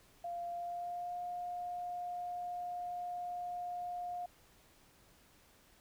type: tone with pitch glide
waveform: sine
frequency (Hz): 694 to 710.2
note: F5 to F5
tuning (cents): -11 to +29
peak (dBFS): -38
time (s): 0.24-4.26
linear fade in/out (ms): 5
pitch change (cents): +40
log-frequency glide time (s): 0.5-1.19
effects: pink hiss -65 dBFS RMS until 5.8 s